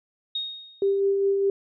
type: tone with exponential decay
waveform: sine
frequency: 3729 Hz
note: A#7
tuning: in tune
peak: -24 dBFS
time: 0.35-1 s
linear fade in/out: 5 ms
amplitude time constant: 140 ms
type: tone with tremolo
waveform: sine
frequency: 394.9 Hz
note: G4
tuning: 13 cents sharp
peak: -18 dBFS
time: 0.82-1.5 s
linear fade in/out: 2 ms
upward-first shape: sine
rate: 4.9 Hz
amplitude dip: 30%
effects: none